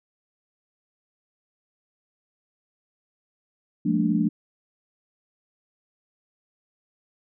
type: chord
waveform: sine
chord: Bb dominant seventh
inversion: second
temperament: equal with one note detuned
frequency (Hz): 174.61 / 207.7 / 227.1 / 293.7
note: F3 / Ab3 / Bb3 / D4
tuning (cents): 0 / 0 / -45 / 0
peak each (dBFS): -25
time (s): 3.85-4.29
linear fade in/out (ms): 10
effects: none